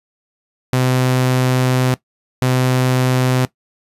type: tone bursts at uneven times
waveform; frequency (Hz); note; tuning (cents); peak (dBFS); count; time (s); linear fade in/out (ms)
sawtooth; 127.9; C3; -39; -9; 2; 0.73-1.94 / 2.42-3.45; 0
effects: noise-tail reverb RT60 0.1 s tail -18 dB re dry + resampled to 32000 Hz